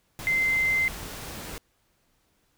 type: tone in noise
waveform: sine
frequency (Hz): 2076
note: C7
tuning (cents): -14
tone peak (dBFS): -21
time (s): 0.27-0.88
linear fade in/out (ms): 0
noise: pink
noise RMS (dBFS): -38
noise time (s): 0.19-1.58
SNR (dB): +14
effects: pink hiss -69 dBFS RMS until 2.57 s